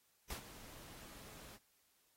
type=noise with ADSR envelope; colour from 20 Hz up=pink; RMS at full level=-43 dBFS; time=0.3-1.59 s; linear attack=4 ms; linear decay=100 ms; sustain=-13 dB; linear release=46 ms; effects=white hiss -75 dBFS RMS until 2.16 s + AAC 48 kbps